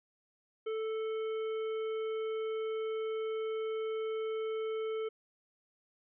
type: harmonic tone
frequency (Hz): 440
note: A4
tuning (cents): 0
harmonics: 1 / 3 / 5 / 7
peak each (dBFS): -33 / -47 / -52 / -54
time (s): 0.66-5.09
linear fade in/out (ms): 10
effects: none